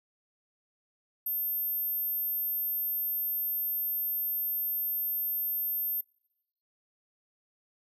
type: tone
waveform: sine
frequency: 13290 Hz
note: G#9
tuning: in tune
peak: -29 dBFS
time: 1.26-6.01 s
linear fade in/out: 5 ms
effects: noise-tail reverb RT60 0.9 s tail -24 dB re dry